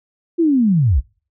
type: linear sweep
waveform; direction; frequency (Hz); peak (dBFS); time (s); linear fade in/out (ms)
sine; down; 349.3 to 48.73; -11; 0.38-1.01; 20
effects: noise-tail reverb RT60 0.4 s tail -26 dB re dry